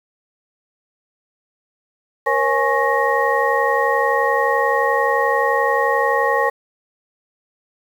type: tone cluster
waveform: sine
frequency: 472.5 / 544 / 834 / 1096 / 1874 Hz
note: A#4 / C#5 / G#5 / C#6 / A#6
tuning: +23 / -33 / +7 / -20 / +9 cents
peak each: -21 dBFS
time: 2.26-6.5 s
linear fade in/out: 10 ms
effects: 7-bit